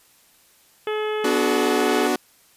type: harmonic tone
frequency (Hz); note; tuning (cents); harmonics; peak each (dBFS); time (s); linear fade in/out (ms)
427.5; A4; -50; 1 / 2 / 3 / 4 / 5 / 6 / 7 / 8; -23 / -33 / -33 / -36 / -38 / -39 / -39 / -41; 0.87-2.07; 2
type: chord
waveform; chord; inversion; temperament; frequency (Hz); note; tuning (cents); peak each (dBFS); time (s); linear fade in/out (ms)
sawtooth; B minor; none; equal; 246.9 / 293.7 / 370; B3 / D4 / F#4; 0 / 0 / 0; -21 / -20 / -19; 1.24-2.16; 5
effects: white hiss -56 dBFS RMS until 2.56 s + resampled to 32000 Hz